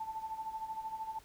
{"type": "tone with tremolo", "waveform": "sine", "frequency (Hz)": 882, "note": "A5", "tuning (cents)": 4, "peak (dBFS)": -35, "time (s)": [0, 1.19], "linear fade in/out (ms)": 5, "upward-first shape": "sine", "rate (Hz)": 13, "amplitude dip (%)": 70, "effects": ["pink hiss -61 dBFS RMS until 1.24 s"]}